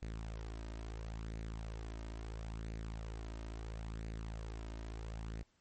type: tone with flanger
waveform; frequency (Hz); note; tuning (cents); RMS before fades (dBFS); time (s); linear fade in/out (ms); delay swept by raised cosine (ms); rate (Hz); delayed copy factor
sawtooth; 55; A1; 0; -44; 0.02-5.43; 5; 0.45 to 3.25; 0.74; +0.5
effects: pink hiss -75 dBFS RMS until 5.6 s + MP3 32 kbps